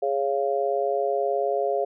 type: chord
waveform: sine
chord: Db major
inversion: second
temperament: just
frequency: 415.8 / 554.4 / 693 Hz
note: Ab4 / Db5 / F5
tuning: +2 / 0 / -14 cents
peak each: -26 dBFS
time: 0.02-1.85 s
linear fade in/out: 10 ms
effects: none